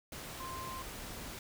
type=tone in noise; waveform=sine; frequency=1046.5 Hz; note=C6; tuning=in tune; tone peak=-42 dBFS; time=0.4-0.82 s; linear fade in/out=2 ms; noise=pink; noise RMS=-45 dBFS; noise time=0.12-1.39 s; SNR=0 dB; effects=none